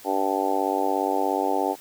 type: harmonic tone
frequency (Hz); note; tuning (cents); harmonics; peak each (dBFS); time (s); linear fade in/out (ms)
97; G2; -18; 3 / 4 / 5 / 6 / 7 / 8 / 9; -29 / -29 / -30 / -32 / -31 / -27 / -28; 0.04-1.76; 50
effects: white hiss -47 dBFS RMS until 1.8 s